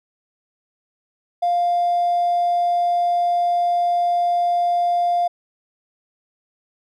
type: tone with hard clipping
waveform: triangle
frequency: 700 Hz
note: F5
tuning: 4 cents sharp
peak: -16 dBFS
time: 1.42-5.28 s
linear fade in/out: 10 ms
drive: 3 dB
effects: none